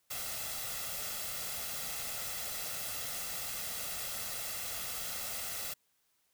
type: noise with comb filter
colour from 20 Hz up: white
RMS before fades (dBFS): -39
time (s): 0.1-5.74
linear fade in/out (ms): 10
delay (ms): 1.5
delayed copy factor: +0.6
effects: white hiss -75 dBFS RMS until 6.33 s